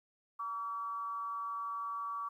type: tone with frequency modulation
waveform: sine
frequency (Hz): 1143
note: D6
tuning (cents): -47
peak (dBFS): -36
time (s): 0.39-2.29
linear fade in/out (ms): 10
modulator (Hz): 210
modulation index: 0.38
effects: 12-bit